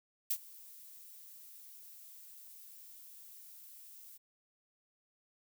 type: noise with ADSR envelope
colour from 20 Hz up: violet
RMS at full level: -31 dBFS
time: 0.3-4.18 s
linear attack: 9 ms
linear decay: 61 ms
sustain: -23 dB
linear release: 16 ms
effects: none